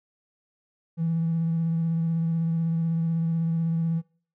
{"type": "tone with vibrato", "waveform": "triangle", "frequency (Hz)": 164.81, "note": "E3", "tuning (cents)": 0, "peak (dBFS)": -19, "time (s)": [0.97, 4.02], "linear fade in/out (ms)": 50, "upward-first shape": "triangle", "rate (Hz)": 16, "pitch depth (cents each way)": 24, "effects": ["noise-tail reverb RT60 0.5 s tail -26 dB re dry", "tanh soft clip ceiling -19 dBFS"]}